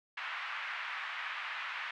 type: band-pass noise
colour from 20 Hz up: white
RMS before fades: -40 dBFS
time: 0.17-1.91 s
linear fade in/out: 5 ms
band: 1000 to 2500 Hz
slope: 24 dB/octave
effects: none